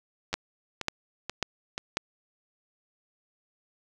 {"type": "two click trains", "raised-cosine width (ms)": 0.2, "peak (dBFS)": [-15, -9], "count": [4, 4], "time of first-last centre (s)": [[0.33, 1.779], [0.34, 1.97]], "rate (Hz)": [2.07, 1.84], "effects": []}